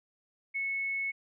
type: tone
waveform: sine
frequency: 2200 Hz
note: C#7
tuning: 14 cents flat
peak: -30 dBFS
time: 0.54-1.12 s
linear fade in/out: 20 ms
effects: none